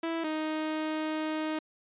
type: tone pair in turn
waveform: sawtooth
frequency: 329.6 / 311.4 Hz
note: E4 / D#4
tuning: 0 / +2 cents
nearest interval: minor second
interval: 98 cents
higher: first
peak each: -26 dBFS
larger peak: neither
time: 0.03-0.24 / 0.24-1.59 s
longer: second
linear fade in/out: 5 ms
effects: resampled to 8000 Hz